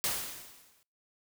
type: noise with exponential decay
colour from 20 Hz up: white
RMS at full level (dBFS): -29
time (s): 0.04-0.83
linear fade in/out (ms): 0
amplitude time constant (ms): 170
effects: noise-tail reverb RT60 0.4 s tail -26 dB re dry